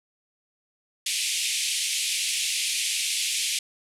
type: band-pass noise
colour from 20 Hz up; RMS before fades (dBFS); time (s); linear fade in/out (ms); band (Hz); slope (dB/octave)
pink; -27; 1.06-3.59; 5; 2300 to 11000; 48
effects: none